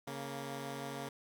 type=tone pair together; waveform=10% pulse; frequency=138.6 / 233.1 Hz; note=C#3 / A#3; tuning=0 / 0 cents; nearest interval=major sixth; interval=900 cents; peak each=-34 / -36 dBFS; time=0.07-1.09 s; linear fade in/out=5 ms; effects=none